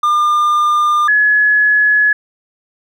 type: tone pair in turn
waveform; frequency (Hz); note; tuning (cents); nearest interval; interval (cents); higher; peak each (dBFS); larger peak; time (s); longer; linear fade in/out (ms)
triangle / sine; 1203 / 1696.5; D6 / G#6; +41 / +36; tritone; 595; second; -8; neither; 0.03-1.08 / 1.08-2.13; neither; 5
effects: none